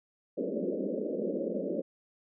white band-pass noise, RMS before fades -33 dBFS, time 0.37-1.82 s, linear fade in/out 10 ms, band 180 to 580 Hz, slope 96 dB/octave, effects none

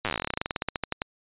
slowing click train, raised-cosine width 0.3 ms, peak -11 dBFS, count 28, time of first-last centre 0.05-1.019 s, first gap 8 ms, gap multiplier 1.1, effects resampled to 8000 Hz

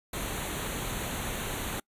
pink band-stop noise, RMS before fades -34 dBFS, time 0.13-1.8 s, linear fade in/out 5 ms, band 4300 to 6000 Hz, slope 96 dB/octave, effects noise-tail reverb RT60 0.1 s tail -26 dB re dry + resampled to 32000 Hz

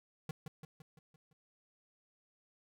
square tone with echo, 155.1 Hz, D#3, 5 cents flat, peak -38 dBFS, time 0.29-0.31 s, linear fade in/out 2 ms, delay 170 ms, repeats 6, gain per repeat -5 dB, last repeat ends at 1.33 s, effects none

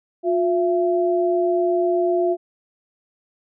sine tone pair together, 356.5 / 673 Hz, F4 / E5, +36 / +36 cents, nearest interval major seventh, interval 1100 cents, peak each -18 / -21 dBFS, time 0.23-2.37 s, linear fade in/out 50 ms, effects none

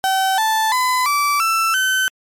35% pulse tone with pitch steps, 765 / 878.8 / 1009.4 / 1159.5 / 1331.9 / 1530 Hz, G5 / A5 / B5 / D6 / E6 / G6, -42 / -2 / +38 / -22 / +17 / -42 cents, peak -13 dBFS, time 0.04-2.08 s, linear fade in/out 0 ms, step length 340 ms, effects MP3 64 kbps

